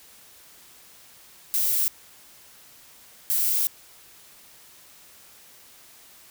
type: noise bursts at uneven times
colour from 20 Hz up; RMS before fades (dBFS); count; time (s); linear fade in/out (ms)
violet; -23; 2; 1.54-1.88 / 3.3-3.67; 0
effects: white hiss -51 dBFS RMS until 6.3 s